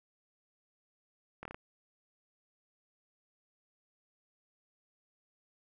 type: slowing click train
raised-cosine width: 0.5 ms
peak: -28 dBFS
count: 5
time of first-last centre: 1.43-1.545 s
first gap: 23 ms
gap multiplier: 1.15
effects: none